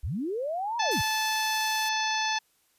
sine linear two-way sweep, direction up then down, 44.74 to 966 to 44.74 Hz, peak -28 dBFS, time 0.03-1.02 s, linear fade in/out 10 ms, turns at 0.78 s
harmonic tone, 872 Hz, A5, 16 cents flat, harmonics 1 / 2 / 3 / 4 / 5 / 6 / 7, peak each -29 / -32 / -34 / -35 / -36 / -37 / -37 dBFS, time 0.79-2.39 s, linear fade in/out 10 ms
blue noise, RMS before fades -38 dBFS, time 0.91-1.89 s, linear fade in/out 5 ms
effects white hiss -68 dBFS RMS until 2.78 s + resampled to 32000 Hz

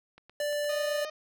click train, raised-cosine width 0.3 ms, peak -35 dBFS, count 5, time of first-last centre 0.18-0.644 s, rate 8.62 Hz
square tone, 587.3 Hz, D5, in tune, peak -29 dBFS, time 0.4-1.05 s, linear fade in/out 2 ms
harmonic tone, 615 Hz, D#5, 20 cents flat, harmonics 1 / 2 / 3 / 4 / 5 / 6 / 7 / 8 / 9 / 10, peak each -37 / -43 / -47 / -49 / -51 / -53 / -54 / -55 / -56 / -57 dBFS, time 0.69-1.1 s, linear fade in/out 5 ms
effects none

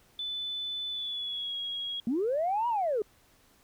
sine tone with pitch glide, 3500 to 3304 Hz, A7 to G#7, -10 to -10 cents, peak -32 dBFS, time 0.19-2 s, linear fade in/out 2 ms, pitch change -100 cents, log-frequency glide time 0.9-1.55 s
sine linear two-way sweep, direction up then down, 215 to 977 to 394.9 Hz, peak -25 dBFS, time 2.07-3.02 s, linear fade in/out 2 ms, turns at 2.68 s
effects tanh soft clip ceiling -21 dBFS + pink hiss -63 dBFS RMS until 3.63 s

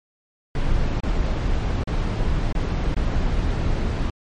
brown noise with dropouts, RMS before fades -21 dBFS, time 0.55-4.1 s, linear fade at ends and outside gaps 2 ms, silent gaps 1.004-1.033 / 1.836-1.873 / 2.526-2.55 / 2.945-2.966 s, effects low-pass 5000 Hz 12 dB/octave + MP3 48 kbps

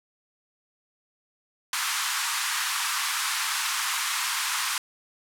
pink high-pass noise, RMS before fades -27 dBFS, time 1.73-4.78 s, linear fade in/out 2 ms, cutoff 960 Hz, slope 48 dB/octave, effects low-pass 12000 Hz 12 dB/octave

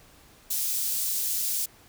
white high-pass noise, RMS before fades -28 dBFS, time 0.5-1.66 s, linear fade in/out 10 ms, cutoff 5400 Hz, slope 12 dB/octave, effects pink hiss -55 dBFS RMS until 1.88 s

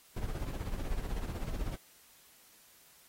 brown noise with tremolo, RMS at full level -33 dBFS, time 0.16-1.76 s, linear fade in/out 5 ms, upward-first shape triangle, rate 16 Hz, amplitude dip 70%, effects white hiss -61 dBFS RMS until 3.08 s + AAC 48 kbps

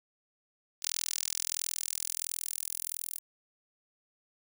10% pulse tone with high-pass filter sweep, 41.47 Hz, E1, 11 cents sharp, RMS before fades -36 dBFS, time 0.82-3.19 s, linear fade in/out 10 ms, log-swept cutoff 5600 to 11000 Hz, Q 1.2, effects none

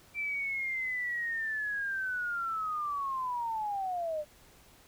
sine linear sweep, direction down, 2349 to 587.3 Hz, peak -31 dBFS, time 0.14-4.25 s, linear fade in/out 50 ms, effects pink hiss -59 dBFS RMS until 4.87 s

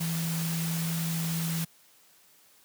sine tone in noise, 164.81 Hz, E3, in tune, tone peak -28 dBFS, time 0-1.65 s, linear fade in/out 10 ms, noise white, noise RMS -36 dBFS, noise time 0-1.65 s, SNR +5 dB, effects white hiss -60 dBFS RMS until 2.64 s + high-pass 100 Hz 12 dB/octave

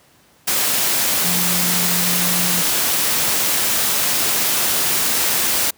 sine tone in noise, 177.2 Hz, F3, 25 cents sharp, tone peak -24 dBFS, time 1.24-2.62 s, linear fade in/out 10 ms, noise white, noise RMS -18 dBFS, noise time 0.47-5.71 s, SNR -9 dB, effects pink hiss -53 dBFS RMS until 5.77 s + high-pass 100 Hz 12 dB/octave

